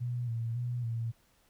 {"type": "tone with vibrato", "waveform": "sine", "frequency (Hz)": 118.5, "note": "A#2", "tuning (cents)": 29, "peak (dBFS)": -31, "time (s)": [0, 1.12], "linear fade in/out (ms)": 20, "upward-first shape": "square", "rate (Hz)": 1.8, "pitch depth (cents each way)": 49, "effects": ["pink hiss -68 dBFS RMS until 1.49 s"]}